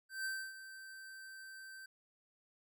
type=tone with ADSR envelope; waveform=square; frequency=1554 Hz; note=G6; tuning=16 cents flat; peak=-37 dBFS; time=0.09-1.86 s; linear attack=160 ms; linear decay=280 ms; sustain=-13 dB; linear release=5 ms; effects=none